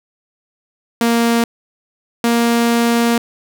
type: tone pair in turn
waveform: sawtooth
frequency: 233.1 / 234.4 Hz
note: A#3 / A#3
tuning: 0 / +10 cents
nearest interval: unison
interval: 10 cents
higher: second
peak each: -8 dBFS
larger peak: neither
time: 1.01-1.44 / 2.24-3.18 s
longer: second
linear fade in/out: 2 ms
effects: none